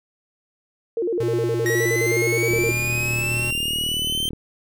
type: tone with vibrato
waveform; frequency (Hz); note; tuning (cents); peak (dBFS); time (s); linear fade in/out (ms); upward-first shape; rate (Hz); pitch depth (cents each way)
sine; 402; G4; +44; -20; 0.97-2.71; 2; square; 9.6; 230
type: tone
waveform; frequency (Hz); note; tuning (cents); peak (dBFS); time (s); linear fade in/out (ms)
square; 120; B2; -49; -26; 1.2-3.51; 5
type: linear sweep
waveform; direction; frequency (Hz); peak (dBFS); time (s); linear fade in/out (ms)
45% pulse; up; 1878 to 3136; -22; 1.66-4.29; 0
type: click train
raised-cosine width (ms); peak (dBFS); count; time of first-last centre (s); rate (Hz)
3; -20; 71; 2.51-4.333; 38.4
effects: none